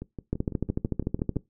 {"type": "two click trains", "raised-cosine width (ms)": 3, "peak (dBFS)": [-22, -13], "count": [9, 15], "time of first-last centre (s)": [[0.02, 1.36], [0.33, 1.367]], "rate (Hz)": [5.97, 13.5], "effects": ["noise-tail reverb RT60 0.2 s tail -21 dB re dry"]}